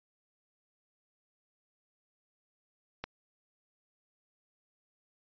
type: click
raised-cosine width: 0.3 ms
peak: -20 dBFS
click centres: 3.04 s
effects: resampled to 11025 Hz